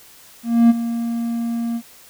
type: tone with ADSR envelope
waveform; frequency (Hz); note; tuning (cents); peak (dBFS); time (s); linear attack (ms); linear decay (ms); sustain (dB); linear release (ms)
triangle; 233.1; A#3; 0; -5; 0.43-1.82; 270; 25; -13; 60
effects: white hiss -46 dBFS RMS until 2.09 s